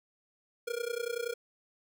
square tone with amplitude modulation, 473.7 Hz, A#4, 28 cents sharp, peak -30 dBFS, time 0.67-1.34 s, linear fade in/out 10 ms, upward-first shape sine, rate 30.5 Hz, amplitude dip 90%, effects none

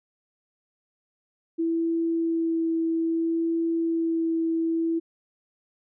sine tone with vibrato, 329.6 Hz, E4, in tune, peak -22 dBFS, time 1.58-5 s, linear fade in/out 20 ms, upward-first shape sine, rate 0.61 Hz, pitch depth 10 cents each way, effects none

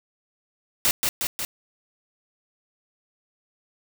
white noise with echo, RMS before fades -20 dBFS, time 0.85-0.91 s, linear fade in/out 0 ms, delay 180 ms, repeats 3, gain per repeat -3 dB, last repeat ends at 1.45 s, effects none

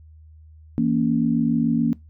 sine chord, A# diminished, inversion second, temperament equal with one note detuned, 164.81 / 233.1 / 280.4 Hz, E3 / A#3 / C#4, 0 / 0 / +20 cents, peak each -25 / -19 / -23 dBFS, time 0.78-1.93 s, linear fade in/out 0 ms, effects noise-tail reverb RT60 0.2 s tail -21 dB re dry + added 78 Hz sine -44 dBFS peak until 2.09 s

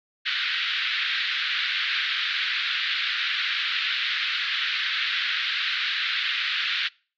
white band-pass noise, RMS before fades -26 dBFS, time 0.25-6.89 s, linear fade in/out 20 ms, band 1400 to 4000 Hz, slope 48 dB/octave, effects noise-tail reverb RT60 0.4 s tail -26 dB re dry + MP3 64 kbps

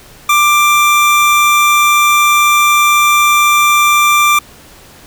25% pulse tone, 1182 Hz, D6, 11 cents sharp, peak -3 dBFS, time 0.29-4.39 s, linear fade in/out 5 ms, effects pink hiss -39 dBFS RMS until 5.06 s

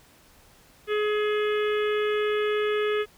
harmonic tone, 421.7 Hz, G#4, 26 cents sharp, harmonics 1 / 3 / 4 / 5 / 6 / 7 / 8, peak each -23 / -33 / -35 / -37 / -39 / -40 / -41 dBFS, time 0.87-3.06 s, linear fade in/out 50 ms, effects pink hiss -56 dBFS RMS until 3.17 s

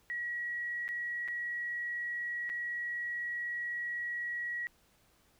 sine tone with dropouts, 1916 Hz, A#6, 47 cents sharp, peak -34 dBFS, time 0.1-4.67 s, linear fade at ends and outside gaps 0 ms, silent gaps 0.88-0.889 / 1.278-1.284 / 2.493-2.499 s, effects pink hiss -68 dBFS RMS until 5.39 s

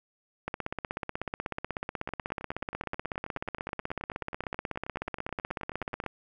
two click trains, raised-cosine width 0.5 ms, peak -24 / -17 dBFS, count 38 / 92, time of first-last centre 2.09-6.039 / 0.48-6.063 s, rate 9.37 / 16.3 Hz, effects none

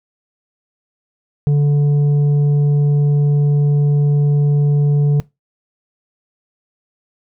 sine tone with tanh clipping, 145.2 Hz, D3, 19 cents flat, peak -11 dBFS, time 1.47-5.2 s, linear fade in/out 0 ms, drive 5 dB, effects noise-tail reverb RT60 0.2 s tail -21 dB re dry

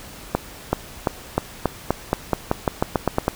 accelerating click train, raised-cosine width 1 ms, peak -3 dBFS, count 15, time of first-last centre 0.35-3.281 s, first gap 380 ms, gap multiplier 0.9, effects pink hiss -40 dBFS RMS until 3.35 s

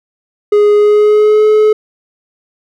triangle tone with pitch glide, 415.3 to 428.2 Hz, G#4 to A4, 0 to -47 cents, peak -3 dBFS, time 0.52-1.73 s, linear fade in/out 5 ms, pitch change +53 cents, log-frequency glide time 0.75-1.46 s, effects none

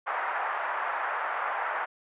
pink band-pass noise, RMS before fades -31 dBFS, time 0.06-1.86 s, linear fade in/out 20 ms, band 750 to 1700 Hz, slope 24 dB/octave, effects resampled to 8000 Hz

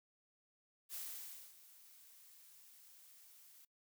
blue noise with ADSR envelope, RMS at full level -45 dBFS, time 0.89-3.65 s, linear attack 54 ms, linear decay 580 ms, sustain -17 dB, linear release 5 ms, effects noise-tail reverb RT60 0.1 s tail -22 dB re dry

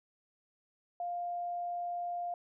sine tone, 701 Hz, F5, 6 cents sharp, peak -34 dBFS, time 1-2.34 s, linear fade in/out 2 ms, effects none

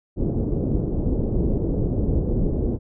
pink low-pass noise, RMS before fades -22 dBFS, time 0.16-2.79 s, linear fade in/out 50 ms, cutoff 450 Hz, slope 24 dB/octave, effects none

